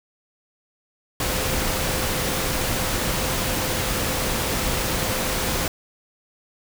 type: tone in noise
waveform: sine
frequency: 517 Hz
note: C5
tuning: 21 cents flat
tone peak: -34 dBFS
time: 1.2-5.68 s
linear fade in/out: 2 ms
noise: pink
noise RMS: -24 dBFS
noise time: 1.2-5.68 s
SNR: -13 dB
effects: none